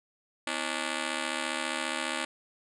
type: ring-modulated tone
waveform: 5% pulse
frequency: 290.6 Hz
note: D4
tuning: 18 cents flat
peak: -16 dBFS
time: 0.47-2.25 s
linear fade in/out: 2 ms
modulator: 37.4 Hz
effects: resampled to 24000 Hz